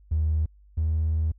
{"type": "tone pair in turn", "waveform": "triangle", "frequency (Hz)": [77.78, 79.14], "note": ["D#2", "D#2"], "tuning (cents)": [0, 30], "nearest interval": "unison", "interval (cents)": 30, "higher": "second", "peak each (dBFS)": [-17, -18], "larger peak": "first", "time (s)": [[0.11, 0.46], [0.77, 1.32]], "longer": "second", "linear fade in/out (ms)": 10, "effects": ["tanh soft clip ceiling -18 dBFS", "added 50 Hz sine -51 dBFS peak until 1.38 s"]}